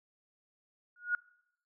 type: tone with exponential growth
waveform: sine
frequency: 1444 Hz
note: F#6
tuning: 43 cents flat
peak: -24 dBFS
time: 0.96-1.15 s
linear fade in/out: 2 ms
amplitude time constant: 41 ms
effects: noise-tail reverb RT60 0.8 s tail -24 dB re dry